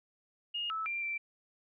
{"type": "tone with pitch steps", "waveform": "sine", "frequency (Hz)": [2852, 1307, 2373, 2344], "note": ["F7", "E6", "D7", "D7"], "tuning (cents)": [36, -15, 17, -4], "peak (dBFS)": -33, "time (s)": [0.54, 1.18], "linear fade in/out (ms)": 10, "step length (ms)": 160, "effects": []}